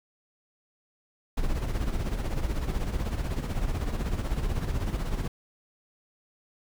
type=noise with tremolo; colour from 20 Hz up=brown; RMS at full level=-26 dBFS; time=1.37-5.28 s; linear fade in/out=5 ms; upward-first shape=sine; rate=16 Hz; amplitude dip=60%; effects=none